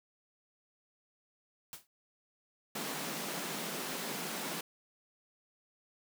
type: noise with exponential decay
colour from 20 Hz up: white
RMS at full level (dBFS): -41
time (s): 1.73-1.87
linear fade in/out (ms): 1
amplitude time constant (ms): 30
type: high-pass noise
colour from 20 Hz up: pink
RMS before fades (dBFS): -39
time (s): 2.75-4.61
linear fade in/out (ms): 5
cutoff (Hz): 150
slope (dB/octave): 96
effects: none